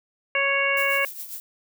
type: harmonic tone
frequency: 554.4 Hz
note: C#5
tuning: in tune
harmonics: 1 / 2 / 3 / 4 / 5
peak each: -27 / -29 / -27 / -23 / -27 dBFS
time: 0.35-1.05 s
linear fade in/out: 2 ms
type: noise with tremolo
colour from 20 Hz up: violet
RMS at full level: -33 dBFS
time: 0.77-1.4 s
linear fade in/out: 0 ms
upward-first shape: triangle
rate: 7.4 Hz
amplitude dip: 70%
effects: none